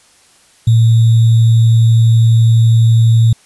sine tone with sample-and-hold, 114 Hz, A#2, 38 cents flat, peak -5 dBFS, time 0.67-3.33 s, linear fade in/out 5 ms, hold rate 3675 Hz, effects white hiss -48 dBFS RMS until 3.45 s + resampled to 24000 Hz

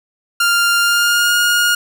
sawtooth tone with pitch glide, 1396.9 to 1428.7 Hz, F6 to F6, 0 to +39 cents, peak -8 dBFS, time 0.4-1.75 s, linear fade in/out 5 ms, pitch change +39 cents, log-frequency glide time 0.79-1.36 s, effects none

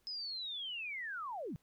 sine linear sweep, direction down, 5120 to 119.7 Hz, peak -39 dBFS, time 0.07-1.56 s, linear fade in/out 0 ms, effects pink hiss -75 dBFS RMS until 1.62 s

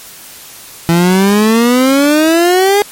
30% pulse exponential sweep, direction up, 165.9 to 415.3 Hz, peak -4 dBFS, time 0.89-2.82 s, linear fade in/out 0 ms, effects white hiss -33 dBFS RMS until 2.91 s + MP3 64 kbps

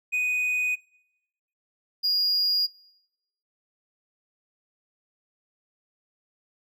triangle tone pair in turn, 2489 / 4856 Hz, D#7 / D#8, 0 / -43 cents, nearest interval octave, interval 1157 cents, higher second, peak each -21 / -20 dBFS, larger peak second, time 0.12-0.76 / 2.03-2.67 s, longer neither, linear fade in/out 20 ms, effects noise-tail reverb RT60 0.9 s tail -24 dB re dry

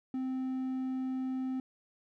triangle tone, 260 Hz, C4, 11 cents flat, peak -30 dBFS, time 0.14-1.6 s, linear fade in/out 2 ms, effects none

